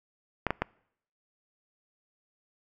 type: clicks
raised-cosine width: 0.5 ms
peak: -11 dBFS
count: 3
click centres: 0.467 / 0.506 / 0.62 s
effects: noise-tail reverb RT60 0.7 s tail -25 dB re dry